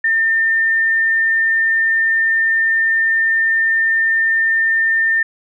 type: tone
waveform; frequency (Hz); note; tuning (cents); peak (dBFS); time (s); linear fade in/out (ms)
sine; 1805; A6; +44; -12; 0.04-5.23; 5
effects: none